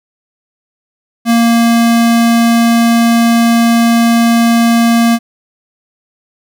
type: tone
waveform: square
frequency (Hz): 232.4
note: A#3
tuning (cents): -5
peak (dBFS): -7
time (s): 1.25-5.19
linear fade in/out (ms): 50
effects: none